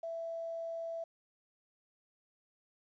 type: tone with quantisation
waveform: sine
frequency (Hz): 663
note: E5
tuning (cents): +10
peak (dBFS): -37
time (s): 0.03-1.04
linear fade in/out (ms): 5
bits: 11
effects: resampled to 16000 Hz